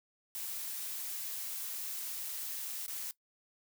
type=noise with dropouts; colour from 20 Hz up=blue; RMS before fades=-40 dBFS; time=0.35-3.11 s; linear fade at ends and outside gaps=0 ms; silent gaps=2.863-2.88 s; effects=noise-tail reverb RT60 0.1 s tail -19 dB re dry